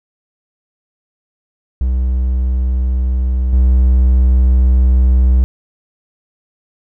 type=tone with level steps; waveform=triangle; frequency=63.2 Hz; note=B1; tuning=41 cents sharp; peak=-10 / -5 dBFS; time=1.81-5.44 s; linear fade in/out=0 ms; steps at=3.53 s; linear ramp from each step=2 ms; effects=none